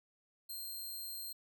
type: tone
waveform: 5% pulse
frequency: 4186 Hz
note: C8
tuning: in tune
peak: -35 dBFS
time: 0.49-1.33 s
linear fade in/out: 10 ms
effects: none